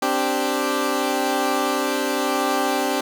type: chord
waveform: 15% pulse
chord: C suspended second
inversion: none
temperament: equal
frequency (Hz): 261.6 / 293.7 / 392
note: C4 / D4 / G4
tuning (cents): 0 / 0 / 0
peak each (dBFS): -18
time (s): 0.02-3.01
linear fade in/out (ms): 5
effects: none